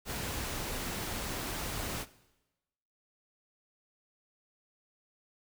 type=noise; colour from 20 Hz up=pink; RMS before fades=-37 dBFS; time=0.05-2.06 s; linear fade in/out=50 ms; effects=noise-tail reverb RT60 1.0 s tail -18 dB re dry